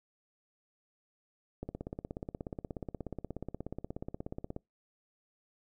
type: click train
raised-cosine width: 2 ms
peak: -25 dBFS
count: 50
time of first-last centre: 1.63-4.564 s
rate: 16.7 Hz
effects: noise-tail reverb RT60 0.2 s tail -26 dB re dry